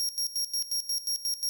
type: tone with tremolo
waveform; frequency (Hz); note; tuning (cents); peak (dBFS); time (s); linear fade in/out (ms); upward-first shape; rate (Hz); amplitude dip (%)
sawtooth; 5588; F8; 0; -24; 0-1.49; 0; square; 5.6; 80
effects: none